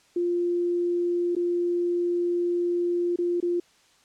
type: tone with dropouts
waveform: sine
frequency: 349.2 Hz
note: F4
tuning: in tune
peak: -22 dBFS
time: 0.16-3.6 s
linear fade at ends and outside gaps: 5 ms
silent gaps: 1.352-1.364 / 3.16-3.186 / 3.403-3.426 s
effects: white hiss -60 dBFS RMS until 4.04 s + low-pass 7000 Hz 12 dB/octave